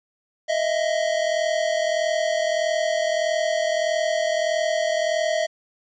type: tone pair together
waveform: square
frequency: 627 / 668.6 Hz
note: D#5 / E5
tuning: +13 / +24 cents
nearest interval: minor second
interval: 111 cents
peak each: -23 / -25 dBFS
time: 0.48-5.47 s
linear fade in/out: 20 ms
effects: resampled to 16000 Hz + 9-bit